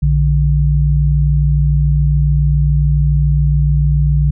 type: tone pair together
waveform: sine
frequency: 59.7 / 146.83 Hz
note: A#1 / D3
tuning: +42 / 0 cents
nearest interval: octave + major third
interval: 1558 cents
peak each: -12 dBFS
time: 0.02-4.31 s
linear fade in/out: 10 ms
effects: none